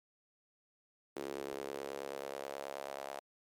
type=tone with high-pass filter sweep; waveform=sawtooth; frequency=69.3 Hz; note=C#2; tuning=in tune; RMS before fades=-43 dBFS; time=1.16-3.2 s; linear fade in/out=5 ms; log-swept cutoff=370 to 660 Hz; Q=2.9; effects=MP3 96 kbps